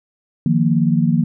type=chord; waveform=sine; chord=Eb suspended second; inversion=none; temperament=equal; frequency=155.56 / 174.61 / 233.1 Hz; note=Eb3 / F3 / Bb3; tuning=0 / 0 / 0 cents; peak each=-17 dBFS; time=0.46-1.24 s; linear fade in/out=2 ms; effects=none